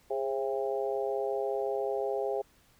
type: harmonic tone with a mistuned harmonic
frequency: 133.8 Hz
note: C3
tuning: 39 cents sharp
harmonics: 3 / 4 / 5 / 6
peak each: -32 / -34 / -36 / -38 dBFS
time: 0.1-2.42 s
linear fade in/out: 10 ms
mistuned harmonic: 3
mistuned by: +36 cents
effects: pink hiss -64 dBFS RMS until 2.79 s